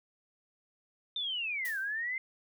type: linear two-way sweep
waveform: sine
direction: down then up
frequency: 3620 to 1526 to 2101 Hz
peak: -32 dBFS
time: 1.16-2.18 s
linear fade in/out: 2 ms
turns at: 1.79 s
type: noise with exponential decay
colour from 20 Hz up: blue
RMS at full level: -40 dBFS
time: 1.65-1.97 s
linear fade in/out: 1 ms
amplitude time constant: 68 ms
effects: none

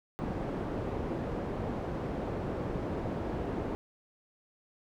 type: low-pass noise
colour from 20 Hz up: white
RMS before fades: -35 dBFS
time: 0.19-3.75 s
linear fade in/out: 0 ms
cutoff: 470 Hz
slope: 12 dB/octave
effects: none

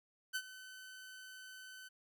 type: tone with ADSR envelope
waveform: sawtooth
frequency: 1519 Hz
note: F#6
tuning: 45 cents sharp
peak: -31 dBFS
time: 0.33-1.89 s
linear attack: 26 ms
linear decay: 59 ms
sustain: -16 dB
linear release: 18 ms
effects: none

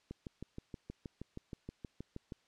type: click train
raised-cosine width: 3 ms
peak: -30 dBFS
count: 15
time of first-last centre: 0.11-2.322 s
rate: 6.33 Hz
effects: white hiss -72 dBFS RMS until 2.47 s + low-pass 5000 Hz 12 dB/octave

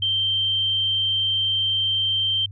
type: tone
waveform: sine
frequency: 3136 Hz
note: G7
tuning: in tune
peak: -19 dBFS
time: 0.02-2.46 s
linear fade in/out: 5 ms
effects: added 100 Hz sine -35 dBFS peak until 2.51 s

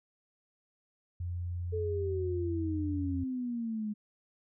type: tone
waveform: sine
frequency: 87.7 Hz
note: F2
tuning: 8 cents sharp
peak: -33 dBFS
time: 1.2-3.24 s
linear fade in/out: 5 ms
type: exponential sweep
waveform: sine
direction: down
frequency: 440 to 207.7 Hz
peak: -32 dBFS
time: 1.72-3.94 s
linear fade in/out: 20 ms
effects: none

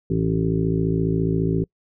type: harmonic tone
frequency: 54.6 Hz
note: A1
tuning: 13 cents flat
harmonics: 1 / 2 / 3 / 5 / 6 / 7 / 8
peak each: -31 / -26 / -22 / -26 / -33 / -25 / -32 dBFS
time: 0.1-1.64 s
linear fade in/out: 5 ms
effects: noise-tail reverb RT60 0.1 s tail -25 dB re dry

